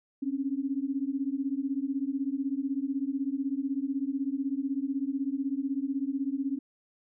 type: beating tone pair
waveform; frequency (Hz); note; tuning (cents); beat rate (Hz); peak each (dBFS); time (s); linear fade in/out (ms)
sine; 265.9 / 281.9; C4 / C#4; +28 / +29; 16; -31; 0.22-6.59; 10
effects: none